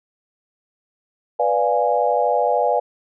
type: chord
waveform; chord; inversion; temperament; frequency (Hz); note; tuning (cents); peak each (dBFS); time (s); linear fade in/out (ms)
sine; B diminished seventh; none; equal; 493.9 / 587.3 / 698.5 / 830.6; B4 / D5 / F5 / Ab5; 0 / 0 / 0 / 0; -21; 1.39-2.8; 10
effects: none